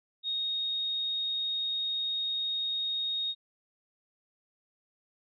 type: tone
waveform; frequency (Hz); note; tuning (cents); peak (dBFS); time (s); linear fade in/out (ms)
sine; 3729; A#7; 0; -29; 0.23-3.35; 50
effects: none